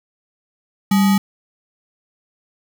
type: tone with sample-and-hold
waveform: sine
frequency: 196.6 Hz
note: G3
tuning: 5 cents sharp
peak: -11 dBFS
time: 0.91-1.18 s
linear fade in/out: 5 ms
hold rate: 1050 Hz
effects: none